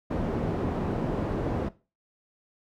white low-pass noise, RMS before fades -29 dBFS, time 0.1-1.69 s, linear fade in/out 10 ms, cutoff 410 Hz, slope 12 dB/octave, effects noise-tail reverb RT60 0.3 s tail -17 dB re dry

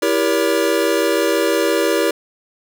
square chord, E diminished seventh, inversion none, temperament just, 329.6 / 395.6 / 474.7 / 569.6 Hz, E4 / G4 / Bb4 / Db5, 0 / +16 / +31 / +47 cents, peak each -21 dBFS, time 0.02-2.11 s, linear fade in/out 5 ms, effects none

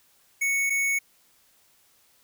square tone pair in turn, 2217 / 2217 Hz, C#7 / C#7, 0 / 0 cents, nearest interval unison, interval 0 cents, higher neither, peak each -23 dBFS, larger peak neither, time 0.41-0.7 / 0.7-0.99 s, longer neither, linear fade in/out 10 ms, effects white hiss -62 dBFS RMS until 2.23 s

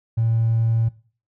triangle tone with hard clipping, 113.9 Hz, A#2, 40 cents flat, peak -17 dBFS, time 0.17-0.89 s, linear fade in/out 10 ms, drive 3 dB, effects noise-tail reverb RT60 0.4 s tail -19 dB re dry

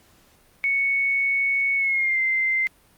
sine tone with pitch glide, 2217 to 2081 Hz, C#7 to C7, 0 to -10 cents, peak -19 dBFS, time 0.64-2.67 s, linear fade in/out 0 ms, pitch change -110 cents, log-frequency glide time 1.76-2.2 s, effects pink hiss -57 dBFS RMS until 2.97 s + Opus 48 kbps

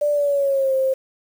sine tone with pitch glide, 587.3 to 529.3 Hz, D5 to C5, 0 to +20 cents, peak -16 dBFS, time 0.01-0.94 s, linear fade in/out 10 ms, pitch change -180 cents, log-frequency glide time 0.11-0.74 s, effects 7-bit

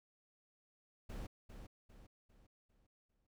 brown noise with echo, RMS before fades -45 dBFS, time 1.09-1.27 s, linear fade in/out 10 ms, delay 400 ms, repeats 5, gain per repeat -7 dB, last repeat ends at 3.27 s, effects none

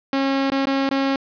sawtooth tone with dropouts, 272.1 Hz, C#4, 32 cents flat, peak -14 dBFS, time 0.13-1.16 s, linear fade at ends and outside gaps 2 ms, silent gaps 0.502-0.519 / 0.655-0.67 / 0.891-0.911 s, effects resampled to 11025 Hz + 7-bit

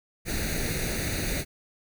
pink noise with comb filter, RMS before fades -29 dBFS, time 0.25-1.45 s, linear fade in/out 50 ms, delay 0.47 ms, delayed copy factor +0.8, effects none

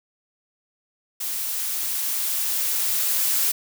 blue noise with level ramp, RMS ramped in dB -28 to -21 dBFS, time 1.2-3.52 s, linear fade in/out 10 ms, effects none

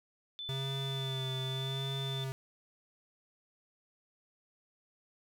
sine tone with pitch glide, 3510 to 3530 Hz, A7 to A7, -5 to +5 cents, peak -39 dBFS, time 0.39-2.24 s, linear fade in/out 0 ms, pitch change +10 cents, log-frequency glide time 1.54-1.92 s
square tone with vibrato, 133.7 Hz, C3, 38 cents sharp, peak -36 dBFS, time 0.49-2.32 s, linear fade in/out 0 ms, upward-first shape sine, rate 0.86 Hz, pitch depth 31 cents each way
effects none

